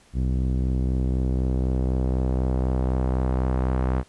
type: tone with low-pass filter sweep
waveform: sawtooth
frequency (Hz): 64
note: C2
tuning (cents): -38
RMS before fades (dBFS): -23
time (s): 0.13-4.04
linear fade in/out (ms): 50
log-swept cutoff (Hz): 230 to 1300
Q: 0.92
effects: pink hiss -56 dBFS RMS until 4.08 s + resampled to 24000 Hz